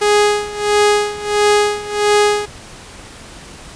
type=tone with tremolo; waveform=sawtooth; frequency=415.3 Hz; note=G#4; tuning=in tune; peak=-5 dBFS; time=0.01-2.46 s; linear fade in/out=10 ms; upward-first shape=sine; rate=1.5 Hz; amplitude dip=85%; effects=pink hiss -36 dBFS RMS until 3.75 s + resampled to 22050 Hz